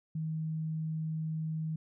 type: tone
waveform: sine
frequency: 158.3 Hz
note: D#3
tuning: 30 cents sharp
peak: -32 dBFS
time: 0.15-1.76 s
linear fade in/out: 5 ms
effects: none